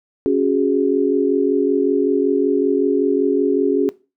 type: chord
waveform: sine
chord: C# suspended fourth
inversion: none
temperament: equal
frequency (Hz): 277.2 / 370 / 415.3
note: C#4 / F#4 / G#4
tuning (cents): 0 / 0 / 0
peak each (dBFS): -18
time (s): 0.26-3.89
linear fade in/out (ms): 0
effects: noise-tail reverb RT60 0.3 s tail -20 dB re dry